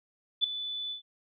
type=tone with ADSR envelope; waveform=sine; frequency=3485 Hz; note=A7; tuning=17 cents flat; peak=-19 dBFS; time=0.41-1.02 s; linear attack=31 ms; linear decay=3 ms; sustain=-14 dB; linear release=110 ms; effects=none